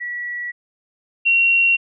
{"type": "tone pair in turn", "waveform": "sine", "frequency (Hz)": [1938, 2741], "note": ["B6", "F7"], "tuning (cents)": [-33, -33], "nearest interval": "tritone", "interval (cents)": 600, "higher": "second", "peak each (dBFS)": [-24, -12], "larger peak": "second", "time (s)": [[0, 0.52], [1.25, 1.77]], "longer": "neither", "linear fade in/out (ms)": 20, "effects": []}